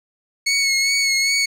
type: tone with vibrato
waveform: 20% pulse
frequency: 2200 Hz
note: C#7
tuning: 14 cents flat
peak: -11 dBFS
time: 0.46-1.46 s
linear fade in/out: 10 ms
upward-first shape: sine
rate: 2.5 Hz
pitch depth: 30 cents each way
effects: low-pass 11000 Hz 12 dB/octave